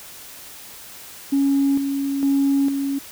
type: tone with tremolo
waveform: sine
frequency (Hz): 277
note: C#4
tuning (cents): -1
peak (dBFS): -14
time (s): 1.32-2.99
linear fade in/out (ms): 10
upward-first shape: square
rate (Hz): 1.1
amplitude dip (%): 50
effects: tanh soft clip ceiling -11 dBFS + white hiss -40 dBFS RMS until 3.11 s